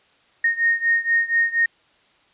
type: beating tone pair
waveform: sine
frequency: 1850 / 1854.2 Hz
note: A#6 / A#6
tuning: -14 / -10 cents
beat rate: 4.2 Hz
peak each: -19 / -21 dBFS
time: 0.44-1.66 s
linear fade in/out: 5 ms
effects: white hiss -58 dBFS RMS until 2.33 s + resampled to 8000 Hz